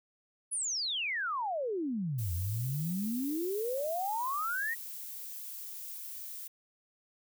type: exponential two-way sweep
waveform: sine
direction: down then up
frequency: 10530 to 83 to 1935 Hz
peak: -31 dBFS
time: 0.51-4.75 s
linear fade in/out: 20 ms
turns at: 2.33 s
type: noise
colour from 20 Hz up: violet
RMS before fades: -43 dBFS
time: 2.18-6.48 s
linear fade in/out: 10 ms
effects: none